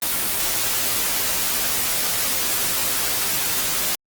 white noise with comb filter, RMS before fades -22 dBFS, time 0.02-3.95 s, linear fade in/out 2 ms, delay 14 ms, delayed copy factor -0.65, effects Opus 24 kbps

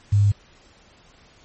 sine tone with quantisation, 101.8 Hz, G#2, 34 cents flat, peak -13 dBFS, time 0.12-0.32 s, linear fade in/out 10 ms, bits 7, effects pink hiss -53 dBFS RMS until 1.44 s + MP3 32 kbps

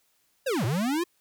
square linear two-way sweep, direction down then up, 571 to 103.83 to 362.5 Hz, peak -25 dBFS, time 0.46-1.04 s, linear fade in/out 10 ms, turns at 0.65 s, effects white hiss -69 dBFS RMS until 1.2 s

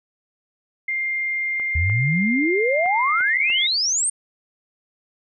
sine tone, 2107 Hz, C7, 12 cents sharp, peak -21 dBFS, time 0.88-3.67 s, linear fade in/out 5 ms
clicks, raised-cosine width 0.5 ms, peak -23 dBFS, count 5, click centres 1.598 / 1.898 / 2.859 / 3.207 / 3.501 s
sine exponential sweep, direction up, 75.2 to 8990 Hz, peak -18 dBFS, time 1.75-4.1 s, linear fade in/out 5 ms
effects none

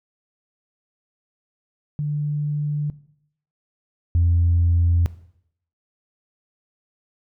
sine tone pair in turn, 147.8 / 85.54 Hz, D3 / F2, +11 / -35 cents, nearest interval major sixth, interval 946 cents, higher first, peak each -21 / -13 dBFS, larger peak second, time 1.99-2.9 / 4.15-5.06 s, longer neither, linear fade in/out 0 ms, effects noise-tail reverb RT60 0.7 s tail -18 dB re dry + tanh soft clip ceiling -11 dBFS

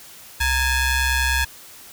sawtooth ring-modulated tone, 858 Hz, A5, 44 cents flat, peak -11 dBFS, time 0.4-1.45 s, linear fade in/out 10 ms, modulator 793 Hz, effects white hiss -43 dBFS RMS until 1.92 s

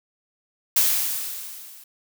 blue noise with level ramp, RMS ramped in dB -17 to -46 dBFS, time 0.76-1.84 s, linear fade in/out 5 ms, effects none

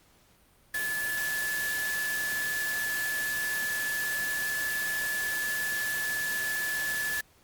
sine tone in noise, 1725 Hz, A6, 35 cents flat, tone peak -29 dBFS, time 0.74-7.21 s, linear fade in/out 5 ms, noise white, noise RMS -36 dBFS, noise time 0.74-7.21 s, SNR +4 dB, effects pink hiss -62 dBFS RMS until 7.43 s + Opus 48 kbps

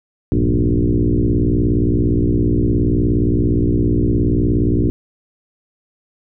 sine tone with frequency modulation, 110 Hz, A2, in tune, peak -12 dBFS, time 0.32-4.9 s, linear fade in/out 0 ms, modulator 59.3 Hz, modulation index 4.3, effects none

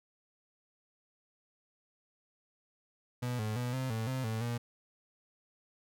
35% pulse tone with pitch steps, 123.4 / 107.9 / 123.1 / 130.5 / 111.8 / 130.5 / 111.1 / 118.9 Hz, B2 / A2 / B2 / C3 / A2 / C3 / A2 / A#2, -1 / -33 / -5 / -4 / +28 / -4 / +17 / +35 cents, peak -31 dBFS, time 3.22-4.58 s, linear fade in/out 10 ms, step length 170 ms, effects none

